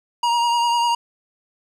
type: tone with vibrato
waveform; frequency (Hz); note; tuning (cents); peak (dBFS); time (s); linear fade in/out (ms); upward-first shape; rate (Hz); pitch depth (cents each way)
square; 945; A#5; +23; -17; 0.23-0.95; 5; triangle; 10; 28
effects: low-pass 7000 Hz 12 dB/octave + 9-bit